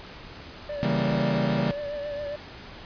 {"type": "tone with vibrato", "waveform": "triangle", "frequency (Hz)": 582, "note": "D5", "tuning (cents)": -16, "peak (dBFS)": -28, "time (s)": [0.69, 2.36], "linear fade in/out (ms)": 5, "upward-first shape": "triangle", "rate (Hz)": 7.4, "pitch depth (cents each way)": 43}
{"type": "chord", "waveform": "40% pulse", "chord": "C# diminished seventh", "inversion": "none", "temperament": "equal", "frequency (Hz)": [138.59, 164.81, 196, 233.1], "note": ["C#3", "E3", "G3", "Bb3"], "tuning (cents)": [0, 0, 0, 0], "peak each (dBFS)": -28, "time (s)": [0.83, 1.71], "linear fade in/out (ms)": 0}
{"effects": ["pink hiss -43 dBFS RMS until 2.85 s", "resampled to 11025 Hz"]}